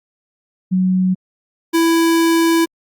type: tone pair in turn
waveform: sine / square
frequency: 185.4 / 331.1 Hz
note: F#3 / E4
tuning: +4 / +8 cents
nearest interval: minor seventh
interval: 1004 cents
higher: second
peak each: -12 dBFS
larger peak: neither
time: 0.71-1.15 / 1.73-2.66 s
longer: second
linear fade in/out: 20 ms
effects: Opus 48 kbps